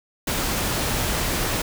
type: noise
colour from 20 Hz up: pink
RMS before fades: -24 dBFS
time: 0.27-1.62 s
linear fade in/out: 5 ms
effects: none